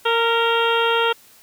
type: harmonic tone with a mistuned harmonic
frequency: 461.3 Hz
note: A#4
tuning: 18 cents flat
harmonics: 1 / 2 / 3 / 4 / 5 / 6 / 7 / 8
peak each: -20 / -22 / -22 / -31 / -34 / -26 / -25 / -35 dBFS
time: 0.05-1.13 s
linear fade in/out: 10 ms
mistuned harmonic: 4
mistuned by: +34 cents
effects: white hiss -50 dBFS RMS until 1.42 s